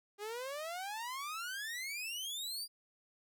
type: exponential sweep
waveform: sawtooth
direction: up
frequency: 400.1 to 4878 Hz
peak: -36 dBFS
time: 0.18-2.68 s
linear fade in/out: 50 ms
effects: none